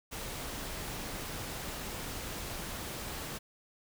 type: noise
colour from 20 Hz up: pink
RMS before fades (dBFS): -40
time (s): 0.11-3.39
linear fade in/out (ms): 20
effects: none